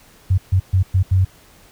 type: tone bursts at uneven times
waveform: sine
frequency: 93.7 Hz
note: F#2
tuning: 22 cents sharp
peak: -11 dBFS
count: 5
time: 0.3-0.38 / 0.52-0.6 / 0.73-0.83 / 0.94-1.03 / 1.11-1.25 s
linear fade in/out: 10 ms
effects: pink hiss -49 dBFS RMS until 1.71 s